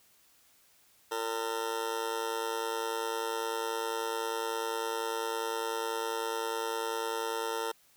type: tone with amplitude modulation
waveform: 20% pulse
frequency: 454.1 Hz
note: A#4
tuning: 45 cents flat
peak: -23 dBFS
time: 1.11-7.72 s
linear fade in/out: 10 ms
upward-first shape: sine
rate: 110 Hz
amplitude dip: 85%
effects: white hiss -64 dBFS RMS until 7.96 s